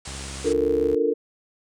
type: low-pass noise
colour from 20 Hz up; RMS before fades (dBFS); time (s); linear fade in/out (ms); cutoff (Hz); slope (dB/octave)
white; -38; 0.05-0.53; 5; 9500; 96
type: tone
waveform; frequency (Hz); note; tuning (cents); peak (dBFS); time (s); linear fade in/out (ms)
sawtooth; 68; C#2; -33; -31; 0.07-0.95; 5
type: chord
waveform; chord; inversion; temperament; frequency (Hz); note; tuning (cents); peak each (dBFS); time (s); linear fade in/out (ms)
sine; Bb major seventh; first; equal; 293.7 / 349.2 / 440 / 466.2; D4 / F4 / A4 / Bb4; 0 / 0 / 0 / 0; -27 / -28 / -23 / -22; 0.44-1.14; 20
effects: none